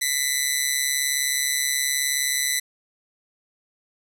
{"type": "tone with amplitude modulation", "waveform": "10% pulse", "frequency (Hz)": 1997, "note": "B6", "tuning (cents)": 19, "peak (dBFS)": -9, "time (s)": [0.01, 2.6], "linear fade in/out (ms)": 10, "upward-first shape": "sine", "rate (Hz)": 139, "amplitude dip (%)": 70, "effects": []}